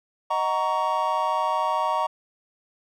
triangle chord, D# minor seventh, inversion none, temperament just, 622.3 / 746.7 / 933.4 / 1120.1 Hz, D#5 / F#5 / A#5 / C#6, 0 / +16 / +2 / +18 cents, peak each -27 / -28 / -23 / -25 dBFS, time 0.3-2.07 s, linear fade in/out 10 ms, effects none

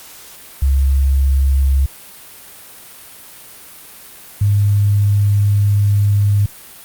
sine tone pair in turn, 68.1 / 101.86 Hz, C#2 / G#2, -30 / -33 cents, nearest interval perfect fifth, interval 697 cents, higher second, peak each -10 / -10 dBFS, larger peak neither, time 0.62-1.86 / 4.41-6.46 s, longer second, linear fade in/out 5 ms, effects white hiss -38 dBFS RMS until 6.84 s + Opus 48 kbps

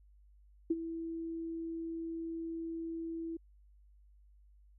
sine tone with ADSR envelope, 329.6 Hz, E4, in tune, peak -25 dBFS, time 0.7-3.37 s, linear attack 8 ms, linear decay 35 ms, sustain -12 dB, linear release 6 ms, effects added 50 Hz sine -59 dBFS peak until 4.78 s

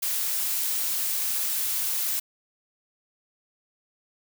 blue noise, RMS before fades -27 dBFS, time 0.02-2.2 s, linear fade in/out 10 ms, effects none

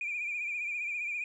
sine tone with vibrato, 2400 Hz, D7, 37 cents sharp, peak -31 dBFS, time 0.01-1.24 s, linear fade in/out 2 ms, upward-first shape triangle, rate 15 Hz, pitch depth 70 cents each way, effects tanh soft clip ceiling -28 dBFS

